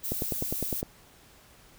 violet noise, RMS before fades -33 dBFS, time 0.03-0.82 s, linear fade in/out 20 ms
click train, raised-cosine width 2 ms, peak -17 dBFS, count 8, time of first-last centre 0.12-0.829 s, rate 9.87 Hz
effects pink hiss -56 dBFS RMS until 1.78 s

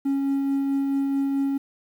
triangle tone with tremolo, 275.5 Hz, C#4, 11 cents flat, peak -17 dBFS, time 0.05-1.58 s, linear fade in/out 10 ms, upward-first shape triangle, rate 4.6 Hz, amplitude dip 30%, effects tanh soft clip ceiling -14 dBFS + 9-bit

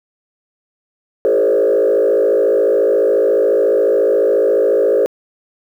sine tone with frequency modulation, 474.6 Hz, A#4, 31 cents sharp, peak -9 dBFS, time 1.25-5.06 s, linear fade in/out 0 ms, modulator 54.2 Hz, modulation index 1.7, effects tanh soft clip ceiling -6 dBFS + 8-bit

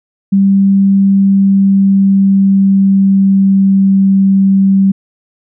sine tone with pitch glide, 196 to 194.2 Hz, G3 to G3, 0 to -16 cents, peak -5 dBFS, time 0.32-4.92 s, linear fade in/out 10 ms, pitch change -16 cents, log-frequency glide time 1.09-4 s, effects none

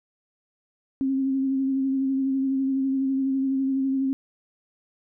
sine tone with vibrato, 268.1 Hz, C4, 42 cents sharp, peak -21 dBFS, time 1.01-4.13 s, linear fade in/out 0 ms, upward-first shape sine, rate 12 Hz, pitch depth 23 cents each way, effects none

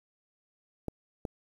clicks, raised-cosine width 2 ms, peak -20 dBFS, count 2, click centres 0.883 / 1.252 s, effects 9-bit

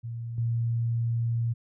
sine tone with level steps, 116.54 Hz, A#2, in tune, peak -32 / -24 dBFS, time 0.03-1.54 s, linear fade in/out 20 ms, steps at 0.38 s, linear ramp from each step 2 ms, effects none

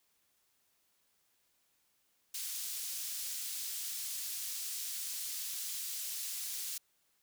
pink high-pass noise, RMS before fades -40 dBFS, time 2.34-6.78 s, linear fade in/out 5 ms, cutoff 5200 Hz, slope 12 dB/octave, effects white hiss -75 dBFS RMS until 7.22 s

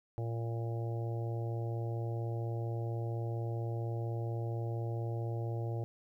harmonic tone, 115.7 Hz, A#2, 13 cents flat, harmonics 1 / 3 / 4 / 5 / 6 / 7, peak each -34 / -44 / -46 / -48 / -50 / -51 dBFS, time 0.18-5.84 s, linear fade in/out 0 ms, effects 12-bit

